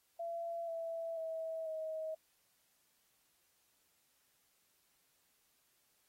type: tone with pitch steps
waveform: sine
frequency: 676 / 661.7 / 647.7 / 634 Hz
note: E5 / E5 / E5 / D#5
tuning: +43 / +6 / -31 / +32 cents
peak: -38 dBFS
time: 0.19-2.15 s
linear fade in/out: 10 ms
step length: 490 ms
effects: white hiss -75 dBFS RMS until 6.08 s + AAC 48 kbps